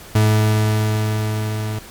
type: tone with level ramp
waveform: 40% pulse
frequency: 107.7 Hz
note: A2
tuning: 37 cents flat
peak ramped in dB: -10 to -21 dBFS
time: 0.15-1.79 s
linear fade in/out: 5 ms
effects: pink hiss -39 dBFS RMS until 1.9 s + MP3 96 kbps